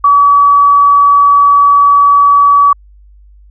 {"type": "tone", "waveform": "sine", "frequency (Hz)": 1141, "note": "C#6", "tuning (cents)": 50, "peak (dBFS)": -3, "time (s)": [0.04, 2.73], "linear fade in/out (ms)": 5, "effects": ["added 50 Hz sine -37 dBFS peak until 3.5 s"]}